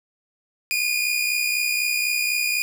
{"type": "tone pair together", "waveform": "sawtooth", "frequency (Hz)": [2424, 2488], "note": ["D#7", "D#7"], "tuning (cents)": [-46, -1], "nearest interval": "unison", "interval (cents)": 45, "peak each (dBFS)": [-19, -22], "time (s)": [0.71, 2.62], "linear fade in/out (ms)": 0, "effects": []}